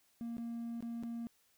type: tone with dropouts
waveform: triangle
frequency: 233.1 Hz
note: A#3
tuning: in tune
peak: -36 dBFS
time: 0.21-1.27 s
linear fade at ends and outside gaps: 0 ms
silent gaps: 0.369-0.382 / 0.806-0.825 / 1.027-1.035 s
effects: tanh soft clip ceiling -32 dBFS + white hiss -72 dBFS RMS until 1.57 s